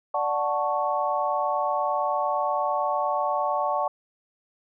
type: chord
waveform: sine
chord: D major seventh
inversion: none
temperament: equal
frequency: 587.3 / 740 / 880 / 1108.7 Hz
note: D5 / F#5 / A5 / C#6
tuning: 0 / 0 / 0 / 0 cents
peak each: -28 dBFS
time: 0.14-3.88 s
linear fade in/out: 5 ms
effects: none